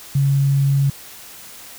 sine tone, 138.59 Hz, C#3, in tune, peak -13 dBFS, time 0.15-0.9 s, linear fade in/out 5 ms, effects white hiss -39 dBFS RMS until 1.78 s

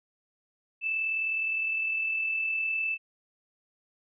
sine tone with amplitude modulation, 2637 Hz, E7, in tune, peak -25 dBFS, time 0.81-2.98 s, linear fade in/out 50 ms, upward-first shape sine, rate 39.6 Hz, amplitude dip 35%, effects none

